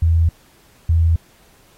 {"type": "tone pair in turn", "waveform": "sine", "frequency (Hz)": [82.41, 82.41], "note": ["E2", "E2"], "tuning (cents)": [0, 0], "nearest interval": "unison", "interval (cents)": 0, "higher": "neither", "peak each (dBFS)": [-11, -11], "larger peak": "neither", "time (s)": [[0.02, 0.29], [0.89, 1.16]], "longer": "neither", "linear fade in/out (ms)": 5, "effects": ["pink hiss -53 dBFS RMS until 1.77 s", "AAC 48 kbps"]}